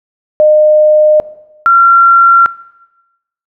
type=tone pair in turn; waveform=sine; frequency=610 / 1369.4 Hz; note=D#5 / F6; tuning=-34 / -34 cents; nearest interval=octave + major second; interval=1400 cents; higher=second; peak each=-3 dBFS; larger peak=neither; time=0.4-1.2 / 1.66-2.46 s; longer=neither; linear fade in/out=0 ms; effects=noise-tail reverb RT60 1.0 s tail -19 dB re dry